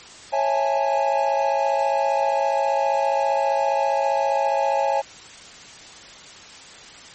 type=chord; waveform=triangle; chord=A major seventh; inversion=first; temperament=just; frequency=550 / 660 / 825 / 880 Hz; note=C#5 / E5 / G#5 / A5; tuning=-14 / +2 / -12 / 0 cents; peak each=-21 / -24 / -20 / -24 dBFS; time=0.32-5.02 s; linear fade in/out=20 ms; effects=white hiss -42 dBFS RMS until 7.14 s + MP3 32 kbps